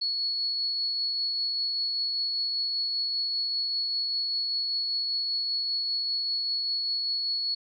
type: tone with tremolo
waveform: sine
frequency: 4378 Hz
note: C#8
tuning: 22 cents flat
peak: -25 dBFS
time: 0.01-7.55 s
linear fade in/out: 10 ms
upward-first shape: triangle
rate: 5.1 Hz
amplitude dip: 25%
effects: none